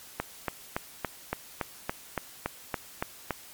click train, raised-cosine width 0.5 ms, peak -13 dBFS, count 12, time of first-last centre 0.2-3.307 s, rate 3.54 Hz, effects white hiss -49 dBFS RMS until 3.53 s + MP3 96 kbps

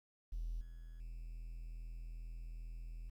triangle tone with level steps, 41.2 Hz, E1, in tune, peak -35 / -46 / -42 dBFS, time 0.32-3.1 s, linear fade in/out 10 ms, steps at 0.61 / 1 s, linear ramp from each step 2 ms, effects tanh soft clip ceiling -35 dBFS + 12-bit

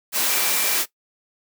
sine tone in noise, 2349 Hz, D7, in tune, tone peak -32 dBFS, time 0.27-0.79 s, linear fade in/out 50 ms, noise white, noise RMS -21 dBFS, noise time 0.12-0.86 s, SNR -14 dB, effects noise-tail reverb RT60 0.1 s tail -17 dB re dry + high-pass 300 Hz 12 dB/octave

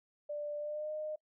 sine tone with pitch glide, 590 to 613.3 Hz, D5 to D#5, +8 to -25 cents, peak -36 dBFS, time 0.29-1.16 s, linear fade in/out 10 ms, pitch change +67 cents, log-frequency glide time 0.58-0.92 s, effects noise-tail reverb RT60 0.1 s tail -24 dB re dry

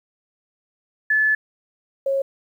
sine tone pair in turn, 1730 / 545.5 Hz, A6 / C#5, -30 / -28 cents, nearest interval octave + minor sixth, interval 1998 cents, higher first, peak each -15 / -18 dBFS, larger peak first, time 1.1-1.35 / 2.06-2.22 s, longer first, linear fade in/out 5 ms, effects 9-bit

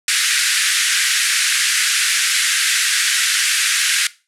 pink band-pass noise, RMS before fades -17 dBFS, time 0.08-4.07 s, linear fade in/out 2 ms, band 1500 to 11000 Hz, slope 48 dB/octave, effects noise-tail reverb RT60 0.3 s tail -19 dB re dry

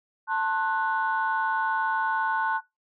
sine chord, F# diminished, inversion first, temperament just, 888 / 1065.6 / 1480 Hz, A5 / C6 / F#6, +16 / +31 / 0 cents, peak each -26 / -29 / -27 dBFS, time 0.27-2.61 s, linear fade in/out 50 ms, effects noise-tail reverb RT60 0.2 s tail -19 dB re dry + tanh soft clip ceiling -15 dBFS

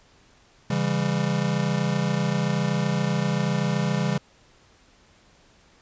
square chord, C# diminished, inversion none, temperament just, 138.59 / 166.31 / 199.57 Hz, C#3 / E3 / G3, 0 / +16 / +31 cents, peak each -27 / -27 / -27 dBFS, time 0.7-4.18 s, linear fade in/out 5 ms, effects pink hiss -57 dBFS RMS until 5.81 s + resampled to 16000 Hz

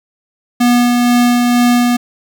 square tone with tremolo, 242.6 Hz, B3, 31 cents flat, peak -8 dBFS, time 0.6-1.97 s, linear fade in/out 10 ms, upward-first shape sine, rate 2.1 Hz, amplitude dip 25%, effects 8-bit

